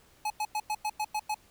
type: tone bursts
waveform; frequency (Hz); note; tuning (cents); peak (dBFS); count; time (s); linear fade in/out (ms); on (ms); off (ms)
square; 850; G#5; +40; -29; 8; 0.25-1.345; 5; 52; 97
effects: pink hiss -61 dBFS RMS until 1.5 s